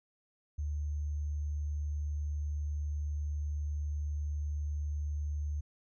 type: tone with sample-and-hold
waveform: sine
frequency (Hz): 74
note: D2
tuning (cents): +14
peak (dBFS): -32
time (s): 0.58-5.61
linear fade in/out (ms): 10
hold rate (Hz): 6300
effects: resampled to 22050 Hz